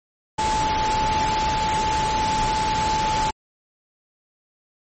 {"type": "tone in noise", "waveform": "sine", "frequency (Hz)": 870, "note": "A5", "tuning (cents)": -20, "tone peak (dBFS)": -20, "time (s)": [0.38, 3.31], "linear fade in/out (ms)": 10, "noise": "pink", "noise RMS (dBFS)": -26, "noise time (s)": [0.38, 3.31], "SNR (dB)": 3, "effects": ["MP3 32 kbps"]}